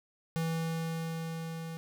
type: tone with level ramp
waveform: square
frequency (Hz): 163.7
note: E3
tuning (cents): -12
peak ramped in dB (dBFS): -30 to -39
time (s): 0.36-1.77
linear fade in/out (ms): 0
effects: none